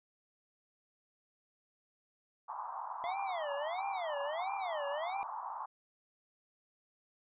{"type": "band-pass noise", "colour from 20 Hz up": "pink", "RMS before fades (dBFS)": -42, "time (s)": [2.48, 5.66], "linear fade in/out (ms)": 10, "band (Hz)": [830, 1100], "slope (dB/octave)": 48}
{"type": "tone with vibrato", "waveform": "square", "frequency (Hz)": 670, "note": "E5", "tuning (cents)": 28, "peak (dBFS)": -37, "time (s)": [3.04, 5.23], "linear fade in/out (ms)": 0, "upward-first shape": "sine", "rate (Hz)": 1.5, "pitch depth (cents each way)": 300}
{"effects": ["resampled to 8000 Hz"]}